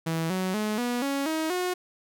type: tone with pitch steps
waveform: sawtooth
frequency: 163.2 / 186.39 / 212.9 / 243.1 / 277.7 / 317.1 / 362.2 Hz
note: E3 / F#3 / G#3 / B3 / C#4 / D#4 / F#4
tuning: -17 / +13 / +43 / -27 / +3 / +33 / -37 cents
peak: -22 dBFS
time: 0.06-1.74 s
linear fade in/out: 10 ms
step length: 240 ms
effects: none